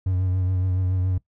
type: tone with vibrato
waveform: triangle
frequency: 92.5 Hz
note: F#2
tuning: in tune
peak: -18 dBFS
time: 0.06-1.18 s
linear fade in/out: 5 ms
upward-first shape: triangle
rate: 7.1 Hz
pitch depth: 39 cents each way
effects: noise-tail reverb RT60 0.1 s tail -19 dB re dry